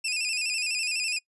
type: tone with vibrato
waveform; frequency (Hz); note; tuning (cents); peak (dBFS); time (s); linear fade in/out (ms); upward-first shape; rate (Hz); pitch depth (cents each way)
20% pulse; 2571; E7; -44; -21; 0.04-1.19; 10; square; 12; 67
effects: noise-tail reverb RT60 0.1 s tail -24 dB re dry + resampled to 24000 Hz